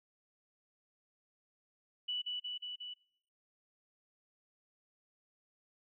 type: tone with echo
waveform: sine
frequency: 2960 Hz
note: F#7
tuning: in tune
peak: -34 dBFS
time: 2.08-2.22 s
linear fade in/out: 10 ms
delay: 180 ms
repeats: 4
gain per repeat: -2 dB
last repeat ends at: 2.94 s
effects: noise-tail reverb RT60 0.7 s tail -24 dB re dry